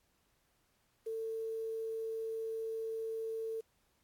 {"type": "tone with quantisation", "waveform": "sine", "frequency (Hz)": 447.5, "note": "A4", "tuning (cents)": 29, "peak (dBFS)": -36, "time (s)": [1.06, 3.61], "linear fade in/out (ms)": 10, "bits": 10, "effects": ["pink hiss -75 dBFS RMS until 4.03 s", "AAC 64 kbps"]}